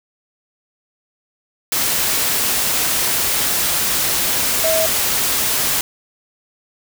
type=tone in noise; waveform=sine; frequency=644 Hz; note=E5; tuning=41 cents flat; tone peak=-16 dBFS; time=4.64-4.86 s; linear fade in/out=2 ms; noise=white; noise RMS=-18 dBFS; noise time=1.72-5.81 s; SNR=-1 dB; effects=none